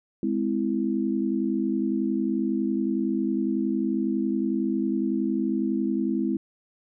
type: chord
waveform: sine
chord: Ab augmented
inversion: none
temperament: equal with one note detuned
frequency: 207.7 / 258 / 329.6 Hz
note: Ab3 / C4 / E4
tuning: 0 / -24 / 0 cents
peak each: -27 dBFS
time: 0.23-6.37 s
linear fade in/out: 2 ms
effects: none